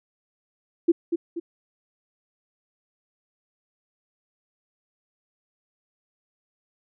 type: tone with echo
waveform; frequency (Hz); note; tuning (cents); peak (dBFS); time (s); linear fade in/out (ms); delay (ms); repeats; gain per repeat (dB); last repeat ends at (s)
sine; 338; E4; +43; -13; 0.88-0.92; 10; 240; 2; -7; 1.4
effects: none